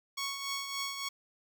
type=tone with tremolo; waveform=10% pulse; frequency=1108.7 Hz; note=C#6; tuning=in tune; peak=-24 dBFS; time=0.17-1.09 s; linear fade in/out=10 ms; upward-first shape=triangle; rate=3.5 Hz; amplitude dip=55%; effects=none